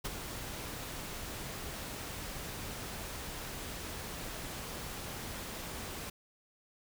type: noise with ADSR envelope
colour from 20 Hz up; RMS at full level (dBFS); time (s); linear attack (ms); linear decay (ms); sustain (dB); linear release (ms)
pink; -35; 0.04-6.1; 15; 24; -7; 6
effects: none